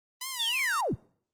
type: tone with vibrato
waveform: 5% pulse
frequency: 984 Hz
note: B5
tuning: 7 cents flat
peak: -22 dBFS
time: 0.21-0.81 s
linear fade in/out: 5 ms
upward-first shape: sine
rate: 3.2 Hz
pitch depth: 140 cents each way
type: linear sweep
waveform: sine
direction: down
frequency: 3671 to 49.51 Hz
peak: -26 dBFS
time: 0.39-0.95 s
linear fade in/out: 10 ms
effects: noise-tail reverb RT60 0.6 s tail -26 dB re dry + Opus 24 kbps